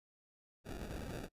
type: noise with sample-and-hold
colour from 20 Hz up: pink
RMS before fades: -44 dBFS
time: 0.64-1.29 s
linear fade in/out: 50 ms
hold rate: 1050 Hz
effects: noise-tail reverb RT60 0.1 s tail -26 dB re dry + resampled to 32000 Hz